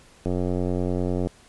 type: click train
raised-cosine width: 2 ms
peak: -13 dBFS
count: 92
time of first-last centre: 0.26-1.271 s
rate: 90 Hz
effects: pink hiss -53 dBFS RMS until 1.48 s + resampled to 24000 Hz